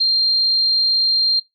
sine tone, 4186 Hz, C8, in tune, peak -13 dBFS, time 0-1.4 s, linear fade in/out 10 ms, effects noise-tail reverb RT60 0.2 s tail -21 dB re dry

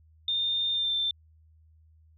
sine tone with pitch glide, 3623 to 3563 Hz, A7 to A7, +50 to +21 cents, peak -25 dBFS, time 0.28-1.11 s, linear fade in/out 2 ms, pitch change -29 cents, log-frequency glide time 0.72-0.94 s, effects added 79 Hz sine -56 dBFS peak until 2.17 s

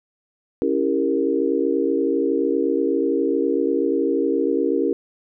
sine chord, C# diminished seventh, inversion none, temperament equal with one note detuned, 277.2 / 329.6 / 398.4 / 466.2 Hz, C#4 / E4 / G4 / Bb4, 0 / 0 / +28 / 0 cents, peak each -23 dBFS, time 0.62-4.93 s, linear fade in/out 0 ms, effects none

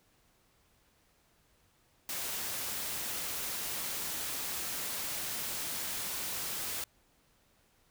white noise, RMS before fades -37 dBFS, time 2.09-6.84 s, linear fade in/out 2 ms, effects pink hiss -69 dBFS RMS until 7.9 s

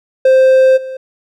triangle tone with level steps, 523.3 Hz, C5, in tune, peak -3 / -20 dBFS, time 0.25-0.97 s, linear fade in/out 5 ms, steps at 0.76 s, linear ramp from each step 20 ms, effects none

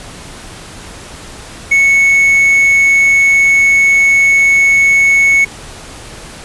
triangle tone, 2209 Hz, C#7, 7 cents flat, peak -4 dBFS, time 1.71-5.45 s, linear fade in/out 10 ms, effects pink hiss -31 dBFS RMS until 6.44 s + resampled to 24000 Hz

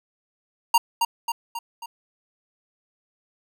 square tone with echo, 932.3 Hz, A#5, in tune, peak -14 dBFS, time 0.74-0.78 s, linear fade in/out 5 ms, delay 270 ms, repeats 4, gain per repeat -5 dB, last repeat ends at 1.86 s, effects none

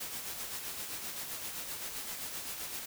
white noise with tremolo, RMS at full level -39 dBFS, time 0-2.86 s, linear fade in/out 10 ms, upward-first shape sine, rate 7.7 Hz, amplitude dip 40%, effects none

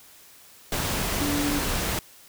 sine tone in noise, 289.7 Hz, D4, 24 cents flat, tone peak -25 dBFS, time 1.21-1.59 s, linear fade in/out 2 ms, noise pink, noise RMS -27 dBFS, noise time 0.72-1.99 s, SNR -1 dB, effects white hiss -51 dBFS RMS until 2.28 s

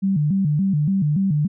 sine tone with vibrato, 170 Hz, F3, 46 cents flat, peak -16 dBFS, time 0.02-1.48 s, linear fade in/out 20 ms, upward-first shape square, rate 3.5 Hz, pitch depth 230 cents each way, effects none

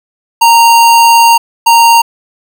square tone pair in turn, 927 / 927 Hz, A#5 / A#5, -10 / -10 cents, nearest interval unison, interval 0 cents, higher neither, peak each -3 dBFS, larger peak neither, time 0.41-1.38 / 1.66-2.02 s, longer first, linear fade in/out 10 ms, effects none

